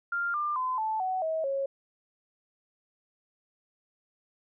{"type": "tone with pitch steps", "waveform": "sine", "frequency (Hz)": [1396, 1194.4, 1021.9, 874.4, 748.1, 640.1, 547.6], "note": ["F6", "D6", "C6", "A5", "F#5", "D#5", "C#5"], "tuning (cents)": [-1, 29, -41, -11, 19, 49, -21], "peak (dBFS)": -27, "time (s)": [0.12, 1.66], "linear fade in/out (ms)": 5, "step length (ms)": 220, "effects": []}